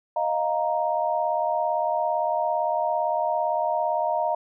sine chord, Eb suspended second, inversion none, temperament just, 622.3 / 700 / 933.4 Hz, Eb5 / F5 / Bb5, 0 / +4 / +2 cents, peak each -26 dBFS, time 0.16-4.35 s, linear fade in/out 5 ms, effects none

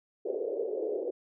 pink band-pass noise, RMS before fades -33 dBFS, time 0.25-1.11 s, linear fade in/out 10 ms, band 380 to 530 Hz, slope 48 dB/octave, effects none

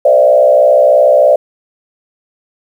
sine tone with frequency modulation, 592 Hz, D5, 14 cents sharp, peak -4 dBFS, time 0.05-1.36 s, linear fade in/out 5 ms, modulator 63.1 Hz, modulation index 1.2, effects 7-bit

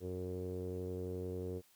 sawtooth tone with low-pass filter, 91.3 Hz, F#2, 23 cents flat, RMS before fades -41 dBFS, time 0-1.62 s, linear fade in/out 50 ms, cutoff 430 Hz, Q 7, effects white hiss -68 dBFS RMS until 1.75 s

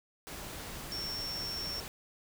sine tone in noise, 5460 Hz, F8, 40 cents flat, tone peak -36 dBFS, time 0.92-1.8 s, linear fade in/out 0 ms, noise pink, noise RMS -43 dBFS, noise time 0.27-1.88 s, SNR +4 dB, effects none

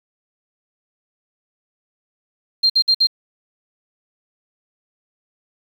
sine tone bursts, 4186 Hz, C8, in tune, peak -11 dBFS, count 4, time 2.63-3.071 s, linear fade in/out 10 ms, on 69 ms, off 55 ms, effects 7-bit

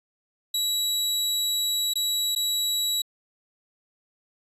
sawtooth tone with dropouts, 3900 Hz, B7, 23 cents flat, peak -20 dBFS, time 0.54-3.02 s, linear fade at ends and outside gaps 5 ms, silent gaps 1.937-1.955 / 2.351-2.36 s, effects resampled to 32000 Hz

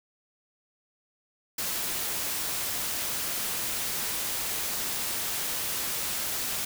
white noise, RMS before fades -31 dBFS, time 1.58-6.65 s, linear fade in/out 5 ms, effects none

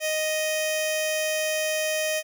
15% pulse tone with notch filter, 622.3 Hz, D#5, in tune, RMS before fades -26 dBFS, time 0-2.23 s, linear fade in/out 50 ms, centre 1300 Hz, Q 1, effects none

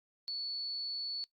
sine tone, 4435 Hz, C#8, in tune, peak -35 dBFS, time 0.28-1.24 s, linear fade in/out 0 ms, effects noise-tail reverb RT60 0.1 s tail -20 dB re dry + Opus 48 kbps

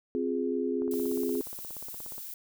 sine chord, F minor, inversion second, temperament equal with one note detuned, 261.6 / 350.8 / 415.3 Hz, C4 / F4 / Ab4, 0 / +8 / 0 cents, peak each -31 / -33 / -31 dBFS, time 0.15-1.41 s, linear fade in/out 0 ms
click train, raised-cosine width 1 ms, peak -33 dBFS, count 24, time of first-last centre 0.82-2.181 s, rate 16.9 Hz
violet noise, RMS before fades -41 dBFS, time 0.91-2.34 s, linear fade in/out 2 ms
effects none

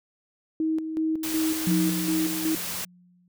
sine tone with tremolo, 317.6 Hz, D#4, 36 cents sharp, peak -22 dBFS, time 0.6-2.55 s, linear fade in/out 2 ms, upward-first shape square, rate 2.7 Hz, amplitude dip 55%
white noise, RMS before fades -32 dBFS, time 1.23-2.85 s, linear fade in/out 5 ms
sine tone with exponential decay, 178.3 Hz, F3, 36 cents sharp, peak -20 dBFS, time 1.67-3.28 s, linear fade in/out 2 ms, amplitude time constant 350 ms
effects none

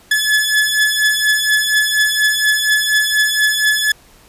sawtooth beating tone pair, 1714 / 1718.2 Hz, A6 / A6, -46 / -42 cents, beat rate 4.2 Hz, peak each -13 / -11 dBFS, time 0.11-3.92 s, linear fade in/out 5 ms, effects pink hiss -47 dBFS RMS until 4.28 s + resampled to 32000 Hz

